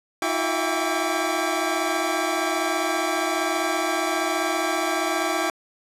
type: tone cluster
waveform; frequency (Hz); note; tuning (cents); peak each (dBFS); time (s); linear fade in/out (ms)
25% pulse; 320.4 / 355.4 / 662 / 799 / 1148; E4 / F4 / E5 / G5 / D6; -49 / +30 / +7 / +33 / -40; -25; 0.22-5.5; 2
effects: low-pass 12000 Hz 12 dB/octave